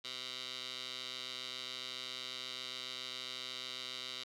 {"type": "tone with band-pass filter", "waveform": "15% pulse", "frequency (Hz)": 127.6, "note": "C3", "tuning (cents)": -43, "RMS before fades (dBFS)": -44, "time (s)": [0.04, 4.24], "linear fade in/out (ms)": 10, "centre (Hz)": 3800, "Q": 3.4, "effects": []}